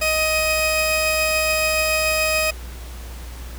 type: tone pair together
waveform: sawtooth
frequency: 627 / 2515 Hz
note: D#5 / D#7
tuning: +13 / +18 cents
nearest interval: 2 octaves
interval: 2405 cents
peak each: -17 dBFS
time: 0.01-2.51 s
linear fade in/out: 10 ms
effects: added 60 Hz sine -32 dBFS peak until 3.58 s + pink hiss -41 dBFS RMS until 3.58 s